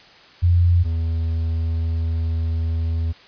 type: tone pair in turn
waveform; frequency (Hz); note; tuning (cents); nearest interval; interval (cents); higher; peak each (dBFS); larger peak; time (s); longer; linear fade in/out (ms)
sine / triangle; 87.31 / 81.86; F2 / E2; 0 / -12; minor second; 112; first; -12 / -17; first; 0.42-0.84 / 0.84-3.13; second; 20
effects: white hiss -47 dBFS RMS until 3.27 s + resampled to 11025 Hz